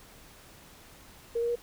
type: tone with pitch steps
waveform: sine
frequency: 466.2 / 471.3 / 476.5 Hz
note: A#4 / A#4 / A#4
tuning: 0 / +19 / +38 cents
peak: -26 dBFS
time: 1.35-1.557 s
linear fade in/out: 10 ms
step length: 69 ms
effects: pink hiss -53 dBFS RMS until 1.62 s